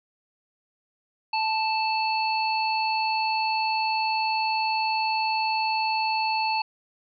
harmonic tone, 880 Hz, A5, in tune, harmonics 1 / 3 / 5, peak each -24 / -29 / -31 dBFS, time 1.33-6.62 s, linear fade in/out 5 ms, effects none

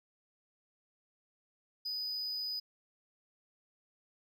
triangle tone, 4978 Hz, D#8, in tune, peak -34 dBFS, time 1.85-2.6 s, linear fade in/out 10 ms, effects none

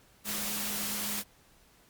sine tone in noise, 207.7 Hz, G#3, in tune, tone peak -42 dBFS, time 0.24-1.24 s, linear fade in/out 50 ms, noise white, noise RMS -34 dBFS, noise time 0.24-1.24 s, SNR -11 dB, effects pink hiss -62 dBFS RMS until 1.89 s + Opus 48 kbps

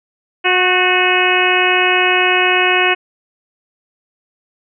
harmonic tone with a mistuned harmonic, 364.1 Hz, F#4, 28 cents flat, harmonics 1 / 2 / 3 / 4 / 5 / 6 / 7 / 8, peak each -18 / -19 / -21 / -20 / -20 / -20 / -16 / -20 dBFS, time 0.44-2.95 s, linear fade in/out 20 ms, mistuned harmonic 4, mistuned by +41 cents, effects none

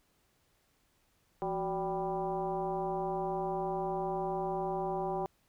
sine tone with frequency modulation, 577 Hz, D5, 31 cents flat, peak -31 dBFS, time 1.42-5.26 s, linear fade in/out 0 ms, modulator 203 Hz, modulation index 1.8, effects pink hiss -72 dBFS RMS until 5.48 s

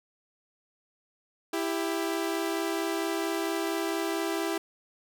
sawtooth tone pair together, 331.1 / 395.5 Hz, E4 / G4, +8 / +15 cents, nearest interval minor third, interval 307 cents, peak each -26 / -28 dBFS, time 1.53-4.58 s, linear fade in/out 5 ms, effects none

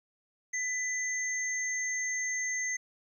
sine tone pair together, 2000 / 6350 Hz, B6 / G8, +21 / +21 cents, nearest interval octave + minor sixth, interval 2000 cents, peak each -32 / -34 dBFS, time 0.53-2.77 s, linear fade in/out 10 ms, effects 11-bit

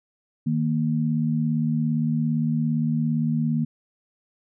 sine tone pair together, 155.58 / 233.1 Hz, D#3 / A#3, 0 / 0 cents, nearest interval perfect fifth, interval 700 cents, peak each -23 dBFS, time 0.46-3.65 s, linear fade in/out 10 ms, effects none

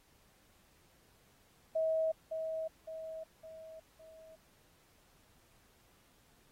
sine tone with echo, 641 Hz, E5, 49 cents flat, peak -29 dBFS, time 1.75-2.12 s, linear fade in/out 10 ms, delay 560 ms, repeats 4, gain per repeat -6 dB, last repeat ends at 4.36 s, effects pink hiss -68 dBFS RMS until 6.51 s + AAC 48 kbps

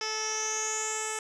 10% pulse tone with low-pass filter sweep, 435.7 Hz, A4, 17 cents flat, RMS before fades -32 dBFS, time 0.01-1.19 s, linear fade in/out 2 ms, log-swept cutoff 5100 to 8300 Hz, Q 9.6, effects none

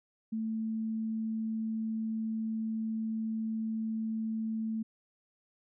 sine tone, 221.5 Hz, A3, 12 cents sharp, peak -31 dBFS, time 0.32-4.83 s, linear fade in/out 10 ms, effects none

